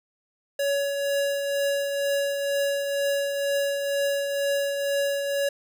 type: tone with tremolo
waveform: square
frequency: 562 Hz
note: C#5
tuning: 24 cents sharp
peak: -22 dBFS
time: 0.59-5.49 s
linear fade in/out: 5 ms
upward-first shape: triangle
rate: 2.1 Hz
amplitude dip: 45%
effects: none